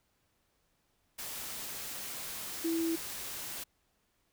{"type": "tone in noise", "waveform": "sine", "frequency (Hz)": 329.6, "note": "E4", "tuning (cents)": 0, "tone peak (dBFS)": -29, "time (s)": [2.64, 2.96], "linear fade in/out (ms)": 10, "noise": "white", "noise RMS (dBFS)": -41, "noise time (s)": [1.18, 3.64], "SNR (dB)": 9, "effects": ["pink hiss -75 dBFS RMS until 4.32 s"]}